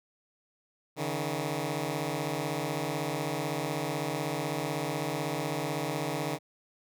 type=beating tone pair; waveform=10% pulse; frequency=141.8 / 157.8 Hz; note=C#3 / D#3; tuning=+40 / +25 cents; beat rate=16 Hz; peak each=-25 dBFS; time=0.96-6.39 s; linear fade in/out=50 ms; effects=none